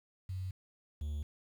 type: tone pair in turn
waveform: sine / triangle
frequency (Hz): 93.4 / 74.35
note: F#2 / D2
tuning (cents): +17 / +22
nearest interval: major third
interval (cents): 395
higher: first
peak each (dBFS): -36 / -33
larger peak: second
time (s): 0.29-0.51 / 1.01-1.23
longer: neither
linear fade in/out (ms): 5
effects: 10-bit